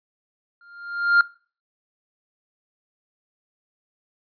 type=tone with exponential growth; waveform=triangle; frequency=1400 Hz; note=F6; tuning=4 cents sharp; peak=-9 dBFS; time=0.61-1.21 s; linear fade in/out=2 ms; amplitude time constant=130 ms; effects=noise-tail reverb RT60 0.4 s tail -21 dB re dry + resampled to 11025 Hz